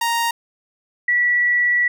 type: tone pair in turn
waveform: sawtooth / sine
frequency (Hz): 932.3 / 1947.2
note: A#5 / B6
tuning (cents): 0 / -25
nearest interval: octave + minor second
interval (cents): 1275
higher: second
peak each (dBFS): -14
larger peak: neither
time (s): 0.01-0.31 / 1.08-1.88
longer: second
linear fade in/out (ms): 5
effects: none